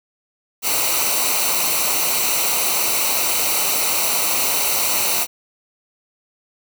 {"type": "noise with comb filter", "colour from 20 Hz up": "white", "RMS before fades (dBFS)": -19, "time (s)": [0.62, 5.27], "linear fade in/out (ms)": 50, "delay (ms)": 0.59, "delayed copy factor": -0.7, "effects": []}